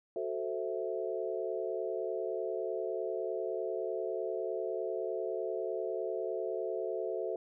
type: chord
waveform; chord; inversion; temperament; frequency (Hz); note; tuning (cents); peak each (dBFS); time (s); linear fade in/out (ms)
sine; F# half-diminished seventh; none; equal; 370 / 440 / 523.3 / 659.3; F#4 / A4 / C5 / E5; 0 / 0 / 0 / 0; -38 / -37 / -40 / -39; 0.16-7.36; 2
effects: none